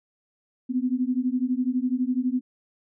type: beating tone pair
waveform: sine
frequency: 246.9 / 258.9 Hz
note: B3 / C4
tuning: 0 / -18 cents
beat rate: 12 Hz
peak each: -25 dBFS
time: 0.69-2.41 s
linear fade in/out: 20 ms
effects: none